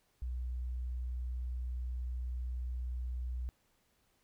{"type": "tone", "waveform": "sine", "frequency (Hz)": 61.74, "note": "B1", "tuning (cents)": 0, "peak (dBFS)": -35, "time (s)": [0.22, 3.49], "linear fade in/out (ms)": 0, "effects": ["pink hiss -74 dBFS RMS until 4.23 s"]}